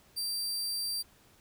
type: tone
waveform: sawtooth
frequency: 4700 Hz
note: D8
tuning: 1 cent sharp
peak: -29 dBFS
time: 0.16-1.03 s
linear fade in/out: 20 ms
effects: pink hiss -62 dBFS RMS until 1.4 s